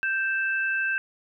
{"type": "tone pair together", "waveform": "sine", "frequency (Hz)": [1568, 2637], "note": ["G6", "E7"], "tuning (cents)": [0, 0], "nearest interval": "major sixth", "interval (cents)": 900, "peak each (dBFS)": [-24, -30], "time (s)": [0.03, 0.98], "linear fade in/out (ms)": 0, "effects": []}